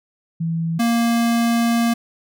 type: tone pair in turn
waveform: sine / square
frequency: 164.81 / 233.2 Hz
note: E3 / A#3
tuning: 0 / +1 cents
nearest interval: tritone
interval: 601 cents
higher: second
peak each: -19 / -16 dBFS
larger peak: second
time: 0.4-0.79 / 0.79-1.94 s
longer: second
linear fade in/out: 10 ms
effects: none